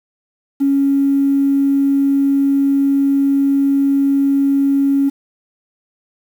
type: tone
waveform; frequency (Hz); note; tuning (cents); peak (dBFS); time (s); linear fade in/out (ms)
triangle; 277.2; C#4; 0; -7; 0.6-5.1; 20
effects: tanh soft clip ceiling -9 dBFS + 7-bit